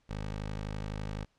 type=tone; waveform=15% pulse; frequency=51.91 Hz; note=G#1; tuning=in tune; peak=-29 dBFS; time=0.09-1.25 s; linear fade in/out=10 ms; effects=pink hiss -73 dBFS RMS until 1.38 s + low-pass 6000 Hz 12 dB/octave